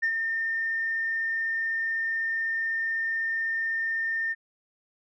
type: tone with ADSR envelope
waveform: sine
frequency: 1812 Hz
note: A#6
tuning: 50 cents flat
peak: -20 dBFS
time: 0.02-4.35 s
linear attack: 17 ms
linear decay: 73 ms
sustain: -5 dB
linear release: 35 ms
effects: tanh soft clip ceiling -18 dBFS